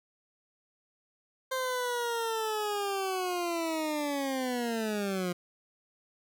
20% pulse linear sweep, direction down, 524 to 174.61 Hz, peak -25 dBFS, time 1.51-5.33 s, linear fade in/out 10 ms, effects none

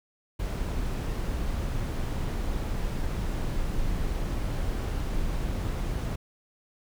brown noise, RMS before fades -29 dBFS, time 0.39-6.16 s, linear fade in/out 10 ms, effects none

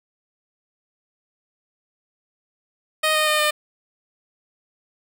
10% pulse tone with pitch steps, 622.3 / 615.9 / 609.5 / 603.2 Hz, D#5 / D#5 / D#5 / D5, 0 / -18 / -36 / +46 cents, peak -9 dBFS, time 3.03-3.51 s, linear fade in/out 10 ms, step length 120 ms, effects none

